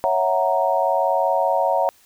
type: chord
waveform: sine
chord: F# dominant seventh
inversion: second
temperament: equal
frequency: 554.4 / 659.3 / 740 / 932.3 Hz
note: C#5 / E5 / F#5 / A#5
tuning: 0 / 0 / 0 / 0 cents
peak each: -22 dBFS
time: 0.04-1.89 s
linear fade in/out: 0 ms
effects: white hiss -55 dBFS RMS until 2.05 s